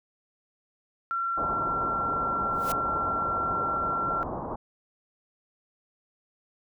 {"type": "tone", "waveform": "sine", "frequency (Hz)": 1363, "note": "F6", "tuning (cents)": -43, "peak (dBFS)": -26, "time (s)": [1.11, 4.23], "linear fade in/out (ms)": 0}
{"type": "low-pass noise", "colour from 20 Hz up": "white", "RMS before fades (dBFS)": -34, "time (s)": [1.37, 4.56], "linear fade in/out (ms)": 5, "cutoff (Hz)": 1100, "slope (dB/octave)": 48}
{"type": "noise with exponential growth", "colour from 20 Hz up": "white", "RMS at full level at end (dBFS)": -33, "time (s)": [2.52, 2.72], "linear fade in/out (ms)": 2, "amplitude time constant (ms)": 43}
{"effects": []}